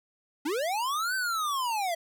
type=linear two-way sweep; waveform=square; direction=up then down; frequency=268.5 to 1557 to 648 Hz; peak=-28 dBFS; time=0.45-1.95 s; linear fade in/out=10 ms; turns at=1.15 s; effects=none